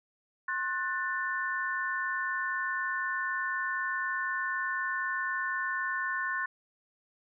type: chord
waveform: sine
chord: F# diminished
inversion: second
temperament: just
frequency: 1065.6 / 1480 / 1776 Hz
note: C6 / F#6 / A6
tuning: +31 / 0 / +16 cents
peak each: -35 / -34 / -33 dBFS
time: 0.48-6.46 s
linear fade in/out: 5 ms
effects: none